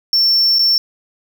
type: tone with dropouts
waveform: triangle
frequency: 5420 Hz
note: E8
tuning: 47 cents sharp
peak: -9 dBFS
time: 0.13-0.78 s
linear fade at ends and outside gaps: 1 ms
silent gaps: 0.586-0.592 s
effects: none